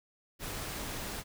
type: noise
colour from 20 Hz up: pink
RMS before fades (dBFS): -39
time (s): 0.39-1.24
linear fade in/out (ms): 50
effects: none